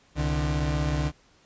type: tone pair together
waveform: 35% pulse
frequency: 66.55 / 149.4 Hz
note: C2 / D3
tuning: +30 / +30 cents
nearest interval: octave + major second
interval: 1400 cents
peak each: -25 dBFS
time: 0.15-1.12 s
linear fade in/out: 50 ms
effects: pink hiss -60 dBFS RMS until 1.45 s + resampled to 16000 Hz